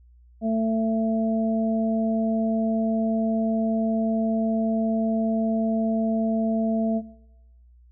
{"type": "harmonic tone", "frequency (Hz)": 222.9, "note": "A3", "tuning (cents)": 23, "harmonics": [1, 2, 3], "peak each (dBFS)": [-22, -34, -27], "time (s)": [0.41, 7.02], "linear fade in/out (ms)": 50, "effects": ["noise-tail reverb RT60 1.0 s tail -21 dB re dry", "added 60 Hz sine -50 dBFS peak until 7.91 s"]}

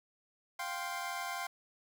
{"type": "chord", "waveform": "25% pulse", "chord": "F suspended second", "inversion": "none", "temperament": "equal with one note detuned", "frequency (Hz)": [700.5, 784, 1046.5], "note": ["F5", "G5", "C6"], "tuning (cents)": [5, 0, 0], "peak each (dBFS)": [-38, -38, -37], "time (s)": [0.59, 1.47], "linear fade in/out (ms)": 5, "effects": []}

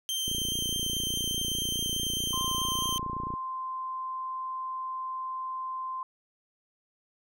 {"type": "tone with vibrato", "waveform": "sawtooth", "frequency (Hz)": 3136, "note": "G7", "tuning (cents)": 0, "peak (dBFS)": -26, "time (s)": [0.09, 2.98], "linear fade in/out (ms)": 0, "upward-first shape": "triangle", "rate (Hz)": 4.8, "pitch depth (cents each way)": 10}
{"type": "click train", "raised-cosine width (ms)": 3, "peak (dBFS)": -25, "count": 90, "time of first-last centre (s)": [0.28, 3.338], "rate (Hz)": 29.1}
{"type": "tone with pitch glide", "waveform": "sine", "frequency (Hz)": [1046.5, 1040.5], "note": ["C6", "C6"], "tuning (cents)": [0, -10], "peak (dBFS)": -32, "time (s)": [2.33, 6.03], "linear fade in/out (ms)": 2, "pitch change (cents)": -10, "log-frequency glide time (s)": [3.24, 3.59]}
{"effects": []}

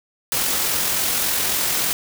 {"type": "noise with amplitude modulation", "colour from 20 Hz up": "white", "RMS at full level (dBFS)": -20, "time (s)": [0.32, 1.93], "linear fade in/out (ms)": 0, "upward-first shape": "sine", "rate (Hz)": 43.5, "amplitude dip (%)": 25, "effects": []}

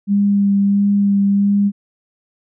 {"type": "tone with vibrato", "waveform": "sine", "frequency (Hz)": 200.6, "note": "G3", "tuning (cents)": 40, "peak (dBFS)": -11, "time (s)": [0.07, 1.72], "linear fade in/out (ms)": 50, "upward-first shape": "sine", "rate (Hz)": 1.5, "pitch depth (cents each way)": 13, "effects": []}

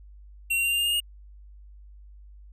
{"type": "tone with pitch steps", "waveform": "square", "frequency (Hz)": [2736, 2755, 2774, 2793, 2813, 2832, 2852], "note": ["F7", "F7", "F7", "F7", "F7", "F7", "F7"], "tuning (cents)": [-36, -24, -12, -1, 12, 23, 36], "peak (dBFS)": -23, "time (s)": [0.5, 1.004], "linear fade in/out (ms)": 10, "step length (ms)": 72, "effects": ["added 50 Hz sine -45 dBFS peak until 2.52 s"]}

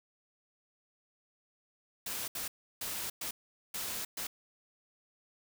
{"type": "noise bursts at uneven times", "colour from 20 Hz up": "white", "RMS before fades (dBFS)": -38, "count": 6, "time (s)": [[2.06, 2.28], [2.35, 2.48], [2.81, 3.1], [3.21, 3.31], [3.74, 4.05], [4.17, 4.27]], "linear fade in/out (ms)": 5, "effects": []}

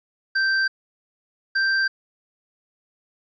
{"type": "tone pair in turn", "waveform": "square", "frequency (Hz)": [1563, 1569.3], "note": ["G6", "G6"], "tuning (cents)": [-6, 1], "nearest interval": "unison", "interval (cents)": 7, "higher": "second", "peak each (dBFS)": -19, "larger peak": "neither", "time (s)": [[0.35, 0.68], [1.55, 1.88]], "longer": "neither", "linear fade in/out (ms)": 10, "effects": ["resampled to 16000 Hz", "10-bit"]}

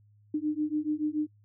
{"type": "beating tone pair", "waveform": "sine", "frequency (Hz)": [299.7, 306.7], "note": ["D4", "D#4"], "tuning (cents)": [35, -25], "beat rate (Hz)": 7, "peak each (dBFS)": -30, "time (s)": [0.34, 1.27], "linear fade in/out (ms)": 5, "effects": ["noise-tail reverb RT60 0.1 s tail -26 dB re dry", "added 104 Hz sine -58 dBFS peak until 1.44 s"]}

